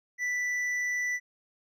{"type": "tone with hard clipping", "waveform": "sine", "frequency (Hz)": 1975.5, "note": "B6", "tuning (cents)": 0, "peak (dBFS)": -29, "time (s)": [0.18, 1.2], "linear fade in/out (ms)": 50, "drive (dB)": 5, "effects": []}